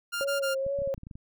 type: tone bursts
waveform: sawtooth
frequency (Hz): 1400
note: F6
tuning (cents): +4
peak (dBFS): -26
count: 3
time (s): 0.12-0.55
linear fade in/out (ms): 20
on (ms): 130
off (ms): 20
type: tone with vibrato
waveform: sine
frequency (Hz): 548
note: C#5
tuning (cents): -20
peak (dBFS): -27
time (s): 0.21-0.94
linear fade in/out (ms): 0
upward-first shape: sine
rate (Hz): 2.2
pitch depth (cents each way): 41
type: clicks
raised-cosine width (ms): 5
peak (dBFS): -30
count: 10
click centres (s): 0.665 / 0.789 / 0.819 / 0.875 / 0.945 / 0.979 / 1.034 / 1.069 / 1.112 / 1.155
effects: none